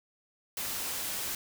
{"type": "noise", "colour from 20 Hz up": "white", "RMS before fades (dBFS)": -35, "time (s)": [0.57, 1.35], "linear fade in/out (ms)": 2, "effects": []}